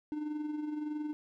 triangle tone with amplitude modulation, 301.1 Hz, D4, 43 cents sharp, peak -30 dBFS, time 0.12-1.13 s, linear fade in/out 0 ms, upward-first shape sine, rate 21.6 Hz, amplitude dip 50%, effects none

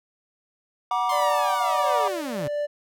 triangle chord, Gb augmented, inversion none, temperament equal with one note detuned, 740 / 956.3 / 1174.7 Hz, Gb5 / Bb5 / D6, 0 / +44 / 0 cents, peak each -24 dBFS, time 0.91-2.08 s, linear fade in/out 2 ms
sawtooth linear sweep, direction down, 1069 to 126.3 Hz, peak -25 dBFS, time 1.09-2.48 s, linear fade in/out 5 ms
triangle tone with tremolo, 587.3 Hz, D5, in tune, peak -21 dBFS, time 1.11-2.67 s, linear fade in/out 20 ms, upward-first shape triangle, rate 1.5 Hz, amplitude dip 80%
effects none

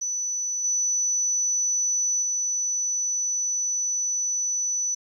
sine tone with level steps, 5970 Hz, F#8, 15 cents sharp, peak -25 / -21 / -23 dBFS, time 0.01-4.95 s, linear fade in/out 10 ms, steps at 0.64 / 2.22 s, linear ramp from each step 5 ms, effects 10-bit

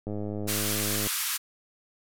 click train, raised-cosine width 2 ms, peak -21 dBFS, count 105, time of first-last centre 0.07-1.07 s, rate 104 Hz
white band-pass noise, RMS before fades -30 dBFS, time 0.47-1.38 s, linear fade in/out 20 ms, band 1000 to 15000 Hz, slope 48 dB/octave
effects none

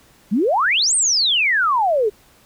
sine exponential two-way sweep, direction up then down, 182.7 to 8980 to 397.8 Hz, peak -14 dBFS, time 0.31-2.1 s, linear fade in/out 20 ms, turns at 0.95 s, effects pink hiss -52 dBFS RMS until 2.45 s

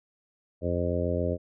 harmonic tone, 87.31 Hz, F2, in tune, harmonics 1 / 2 / 3 / 4 / 5 / 6 / 7, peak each -30 / -34 / -34 / -35 / -34 / -32 / -33 dBFS, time 0.61-1.38 s, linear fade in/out 50 ms, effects none

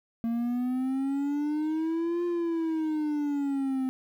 triangle exponential two-way sweep, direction up then down, 228.9 to 350.2 to 258.6 Hz, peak -24 dBFS, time 0.24-3.89 s, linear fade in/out 0 ms, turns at 2.25 s, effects 10-bit

